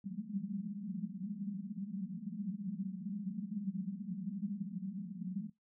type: band-pass noise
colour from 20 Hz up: white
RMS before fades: -41 dBFS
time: 0.04-5.5 s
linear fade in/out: 5 ms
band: 180 to 210 Hz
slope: 96 dB/octave
effects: noise-tail reverb RT60 0.2 s tail -22 dB re dry